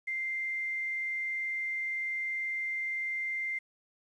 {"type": "tone with quantisation", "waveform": "sine", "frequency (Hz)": 2093, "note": "C7", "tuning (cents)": 0, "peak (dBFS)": -31, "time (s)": [0.07, 3.59], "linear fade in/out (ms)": 10, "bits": 10, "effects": ["resampled to 24000 Hz"]}